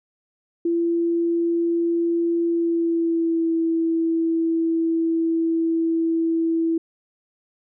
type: tone with pitch glide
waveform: sine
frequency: 338.4 to 328.8 Hz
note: E4 to E4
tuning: +45 to -4 cents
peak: -18 dBFS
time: 0.65-6.78 s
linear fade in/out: 5 ms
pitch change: -49 cents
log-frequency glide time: 2.44-3.52 s
effects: none